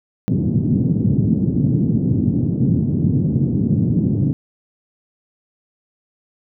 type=band-pass noise; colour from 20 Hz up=pink; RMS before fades=-17 dBFS; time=0.28-4.33 s; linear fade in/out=0 ms; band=110 to 270 Hz; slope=24 dB/octave; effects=none